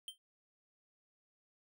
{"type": "tone with exponential decay", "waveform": "square", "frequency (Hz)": 3136, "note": "G7", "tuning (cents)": 0, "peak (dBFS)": -39, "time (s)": [0.08, 0.18], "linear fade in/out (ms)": 1, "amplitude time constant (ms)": 20, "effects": []}